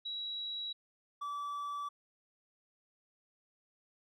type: tone pair in turn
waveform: sine / triangle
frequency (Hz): 3885 / 1155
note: B7 / D6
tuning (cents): -29 / -29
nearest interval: octave + major sixth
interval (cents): 2100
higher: first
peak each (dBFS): -37 / -35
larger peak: second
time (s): 0.05-0.73 / 1.21-1.89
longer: neither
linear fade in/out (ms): 10
effects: none